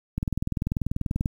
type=click train; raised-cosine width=5 ms; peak=-13 dBFS; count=23; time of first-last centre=0.18-1.258 s; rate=20.4 Hz; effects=8-bit